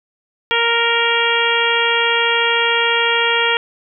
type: harmonic tone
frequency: 466.2 Hz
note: A#4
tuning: in tune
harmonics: 1 / 2 / 3 / 4 / 5 / 6 / 7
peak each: -21 / -21 / -21 / -21 / -21 / -21 / -21 dBFS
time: 0.51-3.57 s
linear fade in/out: 0 ms
effects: none